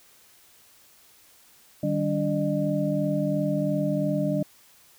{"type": "tone cluster", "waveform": "sine", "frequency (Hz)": [152.4, 195.3, 289.7, 606], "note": ["D#3", "G3", "D4", "D#5"], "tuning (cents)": [-36, -6, -24, -46], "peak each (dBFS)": -28, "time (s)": [1.83, 4.43], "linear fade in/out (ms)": 5, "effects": ["white hiss -56 dBFS RMS until 4.98 s"]}